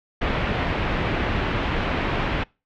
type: low-pass noise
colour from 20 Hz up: pink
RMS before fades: -24 dBFS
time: 0.21-2.44 s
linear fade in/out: 10 ms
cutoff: 3000 Hz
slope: 24 dB/octave
effects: noise-tail reverb RT60 0.3 s tail -26 dB re dry